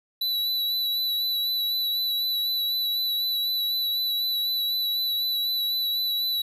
square tone with vibrato, 3951 Hz, B7, in tune, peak -24 dBFS, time 0.21-6.42 s, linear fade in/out 5 ms, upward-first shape sine, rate 4 Hz, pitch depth 23 cents each way, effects none

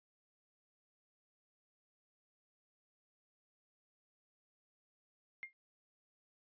sine tone with exponential decay, 2120 Hz, C7, 22 cents sharp, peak -38 dBFS, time 5.43-5.53 s, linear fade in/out 0 ms, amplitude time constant 21 ms, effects resampled to 11025 Hz

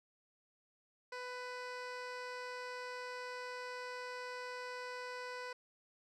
15% pulse tone with low-pass filter, 498 Hz, B4, 14 cents sharp, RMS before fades -45 dBFS, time 1.12-5.53 s, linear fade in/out 5 ms, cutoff 5200 Hz, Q 0.94, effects none

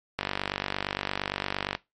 click train, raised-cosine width 0.3 ms, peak -11 dBFS, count 77, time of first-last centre 0.19-1.751 s, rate 48.7 Hz, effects noise-tail reverb RT60 0.2 s tail -19 dB re dry + MP3 48 kbps

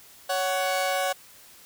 sawtooth tone pair together, 559 / 745 Hz, C#5 / F#5, +14 / +12 cents, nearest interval perfect fourth, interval 498 cents, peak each -23 dBFS, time 0.29-1.13 s, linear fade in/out 10 ms, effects white hiss -51 dBFS RMS until 1.65 s

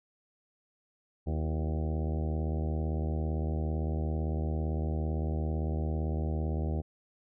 harmonic tone with a mistuned harmonic, 77.78 Hz, D#2, in tune, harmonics 1 / 2 / 3 / 4 / 5 / 6 / 7 / 8 / 9 / 10, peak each -30 / -36 / -40 / -42 / -44 / -46 / -47 / -48 / -49 / -50 dBFS, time 1.26-6.82 s, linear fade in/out 20 ms, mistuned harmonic 4, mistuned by +69 cents, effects none

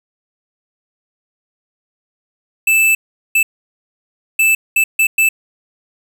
square tone bursts at uneven times, 2637 Hz, E7, in tune, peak -10 dBFS, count 6, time 2.67-2.95 / 3.35-3.43 / 4.39-4.55 / 4.76-4.84 / 4.99-5.07 / 5.18-5.29 s, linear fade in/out 5 ms, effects 8-bit

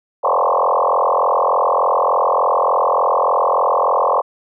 sine tone with frequency modulation, 812 Hz, G#5, 39 cents flat, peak -12 dBFS, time 0.23-4.22 s, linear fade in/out 20 ms, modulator 43.4 Hz, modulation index 7.3, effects none

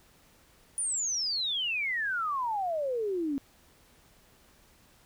sine exponential sweep, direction down, 9670 to 268.5 Hz, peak -28 dBFS, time 0.78-3.38 s, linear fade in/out 0 ms, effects pink hiss -61 dBFS RMS until 5.05 s

